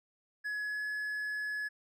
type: tone with pitch glide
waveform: triangle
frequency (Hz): 1689 to 1698.8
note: G#6 to G#6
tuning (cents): +29 to +39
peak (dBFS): -32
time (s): 0.44-1.69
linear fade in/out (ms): 20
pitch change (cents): +10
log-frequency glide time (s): 0.62-0.85
effects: none